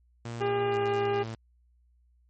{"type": "tone with pitch glide", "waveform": "sawtooth", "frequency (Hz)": [117.1, 112.33], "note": ["A#2", "A2"], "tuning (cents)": [8, 36], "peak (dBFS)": -31, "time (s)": [0.25, 1.35], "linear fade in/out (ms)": 5, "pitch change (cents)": -72, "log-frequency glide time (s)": [0.69, 0.75]}
{"type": "harmonic tone", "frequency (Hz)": 403.2, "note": "G4", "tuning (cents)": 49, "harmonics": [1, 2, 3, 4, 5, 6, 7], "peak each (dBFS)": [-26, -32, -38, -41, -45, -46, -44], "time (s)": [0.4, 1.24], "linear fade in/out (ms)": 20}
{"effects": ["added 60 Hz sine -61 dBFS peak until 2.29 s", "MP3 32 kbps"]}